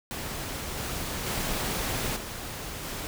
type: noise with level steps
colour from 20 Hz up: pink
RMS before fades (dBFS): -35 / -33 / -30 / -37 / -35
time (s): 0.11-3.07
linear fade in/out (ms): 0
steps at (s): 0.77 / 1.26 / 2.16 / 2.83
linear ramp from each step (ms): 5
effects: none